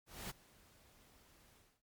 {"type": "noise with ADSR envelope", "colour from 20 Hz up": "pink", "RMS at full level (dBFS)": -44, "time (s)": [0.06, 1.82], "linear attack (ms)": 240, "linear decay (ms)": 19, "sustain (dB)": -22, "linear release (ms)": 260, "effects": ["MP3 96 kbps"]}